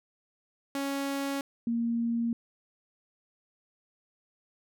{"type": "tone pair in turn", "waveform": ["sawtooth", "sine"], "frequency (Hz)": [277.2, 233.1], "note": ["C#4", "A#3"], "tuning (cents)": [0, 0], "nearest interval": "minor third", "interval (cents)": 300, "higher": "first", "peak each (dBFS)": -26, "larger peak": "neither", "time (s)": [[0.75, 1.41], [1.67, 2.33]], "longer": "neither", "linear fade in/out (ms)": 2, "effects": []}